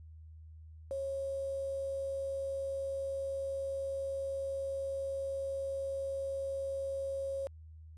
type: tone with quantisation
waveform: sine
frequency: 545 Hz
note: C#5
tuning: 29 cents flat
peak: -34 dBFS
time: 0.91-7.47 s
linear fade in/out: 0 ms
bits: 9
effects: added 79 Hz sine -49 dBFS peak until 7.97 s + resampled to 24000 Hz